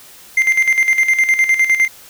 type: tone with tremolo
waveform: triangle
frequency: 2092 Hz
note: C7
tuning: 1 cent flat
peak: -7 dBFS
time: 0.37-1.88 s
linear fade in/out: 5 ms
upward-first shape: square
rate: 9.8 Hz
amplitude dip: 65%
effects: white hiss -41 dBFS RMS until 2.09 s